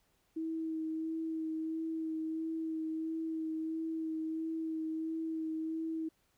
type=tone with vibrato; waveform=sine; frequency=320.5 Hz; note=E4; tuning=49 cents flat; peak=-34 dBFS; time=0.36-6.09 s; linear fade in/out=10 ms; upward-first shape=sine; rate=1.5 Hz; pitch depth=17 cents each way; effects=pink hiss -74 dBFS RMS until 6.37 s